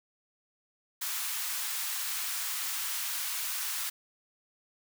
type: high-pass noise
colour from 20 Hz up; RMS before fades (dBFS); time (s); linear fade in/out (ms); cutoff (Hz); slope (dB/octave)
white; -34; 1.01-3.9; 10; 950; 24
effects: none